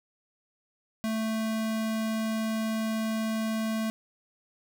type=tone; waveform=square; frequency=220.9 Hz; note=A3; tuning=7 cents sharp; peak=-28 dBFS; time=1.04-3.9 s; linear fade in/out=0 ms; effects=none